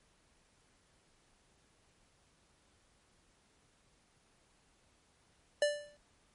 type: tone with exponential decay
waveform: square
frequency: 587.3 Hz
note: D5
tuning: in tune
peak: -25 dBFS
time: 5.62-5.97 s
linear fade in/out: 2 ms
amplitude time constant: 75 ms
effects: pink hiss -70 dBFS RMS until 6.34 s + MP3 48 kbps